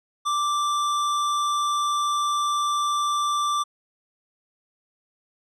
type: tone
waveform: square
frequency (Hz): 1174.7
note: D6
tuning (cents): 0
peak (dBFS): -22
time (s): 0.25-3.64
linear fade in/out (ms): 20
effects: low-pass 8000 Hz 12 dB/octave